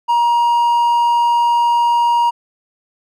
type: tone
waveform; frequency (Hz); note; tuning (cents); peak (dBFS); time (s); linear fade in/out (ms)
triangle; 947; A#5; +27; -9; 0.08-2.31; 20
effects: none